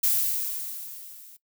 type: noise with level ramp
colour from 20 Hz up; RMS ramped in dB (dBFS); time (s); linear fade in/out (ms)
violet; -21 to -49; 0.03-1.37; 10
effects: noise-tail reverb RT60 0.1 s tail -18 dB re dry